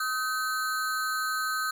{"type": "ring-modulated tone", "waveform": "square", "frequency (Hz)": 1400, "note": "F6", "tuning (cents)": 4, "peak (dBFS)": -25, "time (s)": [0, 1.71], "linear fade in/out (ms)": 5, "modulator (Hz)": 134, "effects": []}